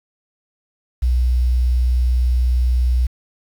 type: tone with quantisation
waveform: sine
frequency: 61.74 Hz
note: B1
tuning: in tune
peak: -13 dBFS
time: 1.02-3.07 s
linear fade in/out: 10 ms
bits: 7
effects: none